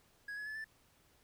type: tone with pitch steps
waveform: triangle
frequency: 1661.2 / 1694.1 / 1727.7 / 1762 Hz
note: G#6 / G#6 / A6 / A6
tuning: 0 / +34 / -32 / +2 cents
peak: -39 dBFS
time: 0.28-0.644 s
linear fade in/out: 5 ms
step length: 91 ms
effects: pink hiss -69 dBFS RMS until 1.23 s